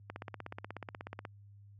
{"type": "click train", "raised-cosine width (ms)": 0.5, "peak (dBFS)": -26, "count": 20, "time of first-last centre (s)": [0.1, 1.252], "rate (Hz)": 16.5, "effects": ["added 101 Hz sine -52 dBFS peak until 1.79 s", "high-pass 80 Hz 12 dB/octave"]}